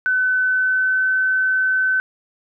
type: tone with pitch glide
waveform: sine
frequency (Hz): 1511 to 1522.4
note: F#6 to F#6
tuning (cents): +36 to +49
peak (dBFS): -15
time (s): 0.06-2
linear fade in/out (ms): 0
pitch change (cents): +13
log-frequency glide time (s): 0.42-1.09
effects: none